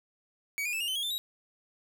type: tone with pitch steps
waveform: 45% pulse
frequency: 2262 / 2438 / 2629 / 2834 / 3054 / 3293 / 3549 / 3826 Hz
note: C#7 / D#7 / E7 / F7 / G7 / G#7 / A7 / A#7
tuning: +34 / -36 / -5 / +25 / -46 / -15 / +14 / +44 cents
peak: -30 dBFS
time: 0.58-1.18 s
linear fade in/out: 0 ms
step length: 75 ms
effects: none